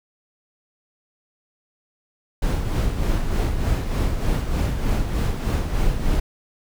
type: noise with tremolo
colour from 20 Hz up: brown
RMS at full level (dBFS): -19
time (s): 2.42-6.2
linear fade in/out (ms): 5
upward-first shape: sine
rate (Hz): 3.3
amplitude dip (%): 50
effects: none